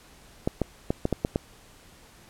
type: clicks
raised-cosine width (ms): 2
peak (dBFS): -10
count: 7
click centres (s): 0.475 / 0.617 / 0.905 / 1.054 / 1.127 / 1.249 / 1.359
effects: pink hiss -53 dBFS RMS until 2.29 s + low-pass 12000 Hz 12 dB/octave